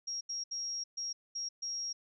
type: tone bursts at uneven times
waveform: sine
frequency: 5600 Hz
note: F8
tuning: 4 cents sharp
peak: -35 dBFS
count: 6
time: 0.07-0.21 / 0.29-0.44 / 0.51-0.84 / 0.97-1.13 / 1.35-1.49 / 1.62-1.93 s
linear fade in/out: 10 ms
effects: none